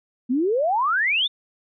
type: exponential sweep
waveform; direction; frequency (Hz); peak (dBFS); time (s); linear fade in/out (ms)
sine; up; 234.5 to 3683; -18; 0.29-1.28; 20
effects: none